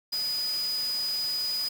sine tone in noise, 4960 Hz, D#8, 6 cents flat, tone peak -27 dBFS, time 0.12-1.69 s, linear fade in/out 10 ms, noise white, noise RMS -40 dBFS, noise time 0.12-1.69 s, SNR +10 dB, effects none

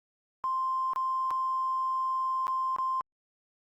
triangle tone with dropouts, 1046.5 Hz, C6, in tune, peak -23 dBFS, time 0.44-3.01 s, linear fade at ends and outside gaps 0 ms, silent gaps 0.934-0.96 / 1.306-1.311 / 2.469-2.48 / 2.763-2.785 s, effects tanh soft clip ceiling -25 dBFS + Opus 48 kbps

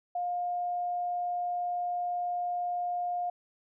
sine tone, 709 Hz, F5, 26 cents sharp, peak -29 dBFS, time 0.15-3.3 s, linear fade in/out 5 ms, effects none

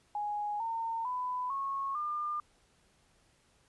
sine tone with pitch steps, 830.6 / 911 / 999.2 / 1096 / 1202.1 Hz, G#5 / A#5 / B5 / C#6 / D6, 0 / -40 / +20 / -20 / +40 cents, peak -32 dBFS, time 0.15-2.4 s, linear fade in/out 2 ms, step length 450 ms, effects pink hiss -68 dBFS RMS until 3.68 s + resampled to 24000 Hz

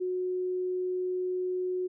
sine tone, 365.9 Hz, F#4, 19 cents flat, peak -28 dBFS, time 0-1.88 s, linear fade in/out 20 ms, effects none

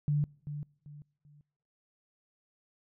sine tone with echo, 146.83 Hz, D3, in tune, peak -25 dBFS, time 0.08-0.24 s, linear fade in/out 0 ms, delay 390 ms, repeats 3, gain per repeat -10 dB, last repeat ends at 1.41 s, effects noise-tail reverb RT60 0.9 s tail -26 dB re dry

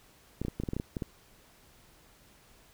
clicks, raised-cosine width 3 ms, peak -20 dBFS, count 11, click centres 0.416 / 0.45 / 0.483 / 0.6 / 0.636 / 0.688 / 0.734 / 0.766 / 0.799 / 0.968 / 1.022 s, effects pink hiss -60 dBFS RMS until 2.73 s

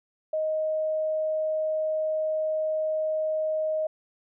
sine tone, 625 Hz, D#5, 8 cents sharp, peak -24 dBFS, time 0.33-3.87 s, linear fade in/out 5 ms, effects none

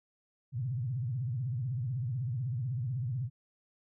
sine tone with vibrato, 124.1 Hz, B2, 9 cents sharp, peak -31 dBFS, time 0.52-3.3 s, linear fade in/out 50 ms, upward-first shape sine, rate 16 Hz, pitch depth 220 cents each way, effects none

